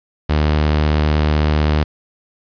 sawtooth tone, 75.8 Hz, D#2, 45 cents flat, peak -9 dBFS, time 0.29-1.84 s, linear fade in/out 10 ms, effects resampled to 11025 Hz + 7-bit

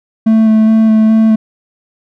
triangle tone with vibrato, 220 Hz, A3, in tune, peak -3 dBFS, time 0.26-1.36 s, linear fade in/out 10 ms, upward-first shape square, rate 2.4 Hz, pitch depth 11 cents each way, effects none

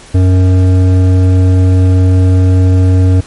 sine tone with hard clipping, 92.5 Hz, F#2, in tune, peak -6 dBFS, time 0.14-3.21 s, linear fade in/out 10 ms, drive 11 dB, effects pink hiss -35 dBFS RMS until 3.26 s + MP3 48 kbps

